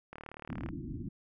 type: click train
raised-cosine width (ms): 0.5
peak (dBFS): -29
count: 22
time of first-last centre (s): 0.13-0.689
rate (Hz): 37.6
type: low-pass noise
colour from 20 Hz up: white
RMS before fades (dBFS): -40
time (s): 0.49-1.09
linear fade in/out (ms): 10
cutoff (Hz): 330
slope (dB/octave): 96
effects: none